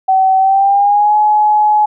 sine tone with pitch glide, 762 to 845.5 Hz, G5 to G#5, -49 to +31 cents, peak -7 dBFS, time 0.08-1.86 s, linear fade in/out 10 ms, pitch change +180 cents, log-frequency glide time 0.38-1.16 s, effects none

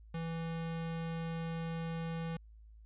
square tone, 164.81 Hz, E3, in tune, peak -37 dBFS, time 0.14-2.37 s, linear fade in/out 5 ms, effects added 54 Hz sine -53 dBFS peak until 2.85 s + resampled to 8000 Hz

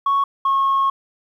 sine tone pair in turn, 1108.7 / 1089.7 Hz, C#6 / C#6, 0 / -30 cents, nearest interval unison, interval 30 cents, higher first, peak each -13 dBFS, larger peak neither, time 0.06-0.24 / 0.45-0.9 s, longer second, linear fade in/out 5 ms, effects tanh soft clip ceiling -12 dBFS + 9-bit

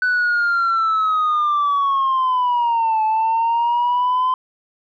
sine linear two-way sweep, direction down then up, 1500 to 867 to 1028 Hz, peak -13 dBFS, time 0.02-4.34 s, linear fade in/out 2 ms, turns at 3.03 s, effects tanh soft clip ceiling -13 dBFS

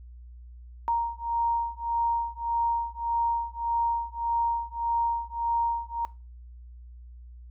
sine beating tone pair, 932.3 / 934 Hz, A#5 / A#5, 0 / +3 cents, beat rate 1.7 Hz, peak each -28 dBFS, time 0.88-6.05 s, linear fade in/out 0 ms, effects noise-tail reverb RT60 0.3 s tail -20 dB re dry + added 60 Hz sine -43 dBFS peak until 7.5 s

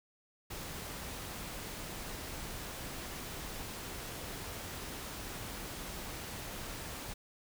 pink noise, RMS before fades -43 dBFS, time 0.5-7.14 s, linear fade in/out 10 ms, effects none

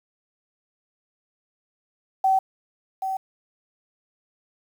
sine tone with echo, 766 Hz, G5, 40 cents flat, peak -16 dBFS, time 2.24-2.39 s, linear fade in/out 5 ms, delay 780 ms, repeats 1, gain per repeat -8 dB, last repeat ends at 3.17 s, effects 8-bit

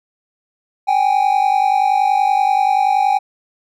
triangle tone pair together, 771.5 / 822 Hz, G5 / G#5, -28 / -18 cents, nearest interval minor second, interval 110 cents, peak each -13 dBFS, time 0.87-3.19 s, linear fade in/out 20 ms, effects none

